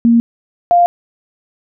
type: tone pair in turn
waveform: sine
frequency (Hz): 233.1 / 698.5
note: A#3 / F5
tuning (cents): 0 / 0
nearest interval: octave + perfect fifth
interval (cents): 1900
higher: second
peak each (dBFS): -6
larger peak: neither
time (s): 0.05-0.2 / 0.71-0.86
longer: neither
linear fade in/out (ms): 0
effects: none